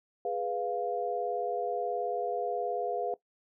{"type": "chord", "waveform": "sine", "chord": "F diminished", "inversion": "first", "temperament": "equal", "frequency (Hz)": [415.3, 493.9, 698.5], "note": ["Ab4", "Cb5", "F5"], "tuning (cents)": [0, 0, 0], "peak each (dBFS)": [-35, -34, -33], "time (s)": [0.25, 3.14], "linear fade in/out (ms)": 2, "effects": ["noise-tail reverb RT60 0.1 s tail -18 dB re dry"]}